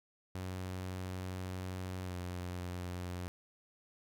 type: tone with pitch glide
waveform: sawtooth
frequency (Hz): 92.5 to 89.56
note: F#2 to F2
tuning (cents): 0 to +44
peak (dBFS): -35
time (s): 0.35-3.28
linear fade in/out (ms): 0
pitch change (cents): -56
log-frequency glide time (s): 2.03-2.15
effects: none